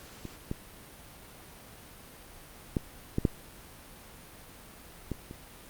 clicks, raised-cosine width 3 ms, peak -26 / -19 / -14 / -14 / -10 / -19 / -29 dBFS, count 7, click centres 0.253 / 0.514 / 2.768 / 3.184 / 3.252 / 5.117 / 5.311 s, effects pink hiss -50 dBFS RMS until 5.69 s + Opus 48 kbps

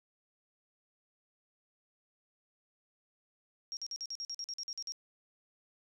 sine tone bursts, 5588 Hz, F8, in tune, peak -37 dBFS, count 13, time 3.72-4.921 s, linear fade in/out 0 ms, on 49 ms, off 47 ms, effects none

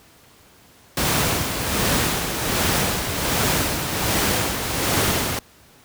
pink noise with tremolo, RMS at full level -19 dBFS, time 0.97-5.39 s, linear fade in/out 2 ms, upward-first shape sine, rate 1.3 Hz, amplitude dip 50%, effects pink hiss -51 dBFS RMS until 5.84 s + high-pass 60 Hz 12 dB/octave

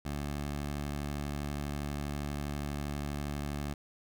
15% pulse tone, 72.4 Hz, D2, 24 cents flat, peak -28 dBFS, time 0.05-3.74 s, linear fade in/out 5 ms, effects none

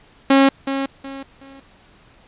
sawtooth tone with echo, 272.3 Hz, C#4, 31 cents flat, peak -6 dBFS, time 0.3-0.49 s, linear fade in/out 5 ms, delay 370 ms, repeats 3, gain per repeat -10 dB, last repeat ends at 1.6 s, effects pink hiss -51 dBFS RMS until 2.27 s + resampled to 8000 Hz

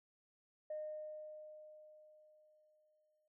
sine tone with exponential decay, 613 Hz, D#5, 26 cents flat, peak -39 dBFS, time 0.7-3.28 s, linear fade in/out 5 ms, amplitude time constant 560 ms, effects noise-tail reverb RT60 0.1 s tail -19 dB re dry + tanh soft clip ceiling -36 dBFS

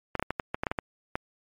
clicks, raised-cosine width 0.5 ms, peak -13 dBFS, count 11, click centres 0.153 / 0.196 / 0.226 / 0.306 / 0.398 / 0.545 / 0.635 / 0.668 / 0.715 / 0.788 / 1.155 s, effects MP3 64 kbps

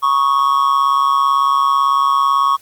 triangle tone with amplitude modulation, 1108.7 Hz, C#6, in tune, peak -6 dBFS, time 0.02-2.57 s, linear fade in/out 20 ms, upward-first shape sine, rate 138 Hz, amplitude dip 75%, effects white hiss -48 dBFS RMS until 2.61 s + Opus 32 kbps

